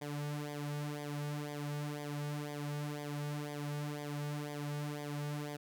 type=tone with flanger; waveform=sawtooth; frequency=146.8 Hz; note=D3; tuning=in tune; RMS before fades=-40 dBFS; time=0.01-5.57 s; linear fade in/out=10 ms; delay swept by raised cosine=0.72 to 3.02 ms; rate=2 Hz; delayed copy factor=-0.8; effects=none